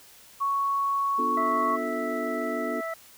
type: tone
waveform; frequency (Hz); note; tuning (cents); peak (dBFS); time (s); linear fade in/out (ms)
sine; 1111; C#6; +4; -23; 0.4-1.77; 20
type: chord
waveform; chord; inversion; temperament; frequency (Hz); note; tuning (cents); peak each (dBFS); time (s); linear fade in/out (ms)
sine; B half-diminished seventh; none; equal with one note detuned; 246.9 / 293.7 / 352.7 / 440; B3 / D4 / F4 / A4; 0 / 0 / +17 / 0; -33 / -35 / -36 / -35; 1.18-2.81; 10
type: harmonic tone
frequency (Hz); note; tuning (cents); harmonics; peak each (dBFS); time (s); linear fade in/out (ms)
657; E5; -6; 1 / 2 / 3; -32 / -35 / -37; 1.37-2.94; 5
effects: white hiss -52 dBFS RMS until 3.17 s